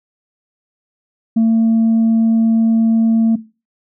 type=tone; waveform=sine; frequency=225.7 Hz; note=A3; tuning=44 cents sharp; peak=-7 dBFS; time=1.36-3.36 s; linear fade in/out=10 ms; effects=noise-tail reverb RT60 0.3 s tail -18 dB re dry + tanh soft clip ceiling -8 dBFS